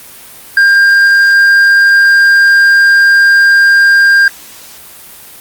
sine tone with tanh clipping, 1600 Hz, G6, 35 cents sharp, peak -4 dBFS, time 0.57-4.28 s, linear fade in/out 2 ms, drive 5 dB, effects white hiss -33 dBFS RMS until 5.4 s + Opus 32 kbps

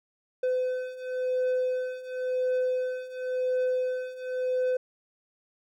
triangle beating tone pair, 507 / 507.94 Hz, B4 / B4, +45 / +49 cents, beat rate 0.94 Hz, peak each -29 / -26 dBFS, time 0.43-4.77 s, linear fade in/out 5 ms, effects none

